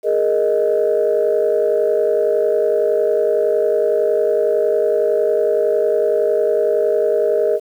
sine chord, Ab suspended second, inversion none, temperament equal, 415.3 / 466.2 / 622.3 Hz, Ab4 / Bb4 / Eb5, 0 / 0 / 0 cents, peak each -17 dBFS, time 0.03-7.6 s, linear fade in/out 50 ms, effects tanh soft clip ceiling -6 dBFS + 8-bit

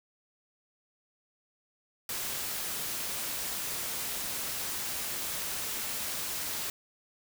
white noise, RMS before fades -35 dBFS, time 2.09-6.7 s, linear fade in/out 2 ms, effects none

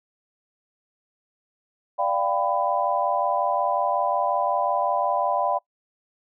sine chord, G dominant seventh, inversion second, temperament equal with one note detuned, 587.3 / 698.5 / 784 / 998.7 Hz, D5 / F5 / G5 / B5, 0 / 0 / 0 / +19 cents, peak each -26 dBFS, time 1.98-5.59 s, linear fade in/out 20 ms, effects noise-tail reverb RT60 0.1 s tail -22 dB re dry

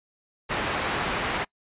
white low-pass noise, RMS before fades -28 dBFS, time 0.49-1.45 s, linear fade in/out 20 ms, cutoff 2000 Hz, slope 12 dB/octave, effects noise-tail reverb RT60 0.1 s tail -25 dB re dry + resampled to 8000 Hz

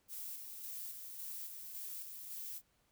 violet noise with tremolo, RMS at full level -45 dBFS, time 0.08-2.62 s, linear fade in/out 50 ms, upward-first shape square, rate 1.8 Hz, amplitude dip 35%, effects pink hiss -75 dBFS RMS until 2.91 s

